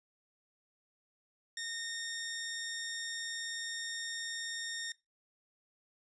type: tone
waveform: 15% pulse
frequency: 1839 Hz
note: A#6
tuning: 24 cents flat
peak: -32 dBFS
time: 1.57-4.92 s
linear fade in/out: 2 ms
effects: noise-tail reverb RT60 0.2 s tail -19 dB re dry + resampled to 22050 Hz